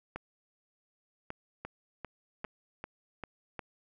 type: two click trains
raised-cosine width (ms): 0.5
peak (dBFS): -24 / -23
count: 5 / 4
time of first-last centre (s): 1.65-3.237 / 0.16-3.592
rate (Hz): 2.52 / 0.874
effects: none